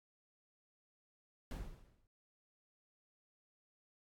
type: noise with exponential decay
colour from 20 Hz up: brown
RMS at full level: -38 dBFS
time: 1.51-2.07 s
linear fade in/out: 1 ms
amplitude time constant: 120 ms
effects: AAC 64 kbps